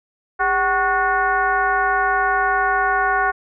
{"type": "tone with frequency modulation", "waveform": "sine", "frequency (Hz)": 1108.7, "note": "C#6", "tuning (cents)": 0, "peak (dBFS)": -15, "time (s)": [0.39, 3.32], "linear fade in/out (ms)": 20, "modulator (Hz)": 353, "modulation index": 1.6, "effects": []}